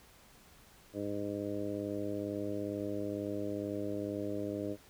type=harmonic tone; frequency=102.2 Hz; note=G#2; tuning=27 cents flat; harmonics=1 / 2 / 3 / 4 / 5 / 6; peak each=-45 / -44 / -38 / -42 / -42 / -43 dBFS; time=0.93-4.77 s; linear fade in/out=50 ms; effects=pink hiss -60 dBFS RMS until 4.89 s